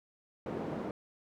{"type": "band-pass noise", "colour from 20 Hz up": "white", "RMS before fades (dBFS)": -38, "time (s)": [0.46, 0.91], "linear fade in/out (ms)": 2, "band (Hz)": [140, 450], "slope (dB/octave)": 12, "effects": []}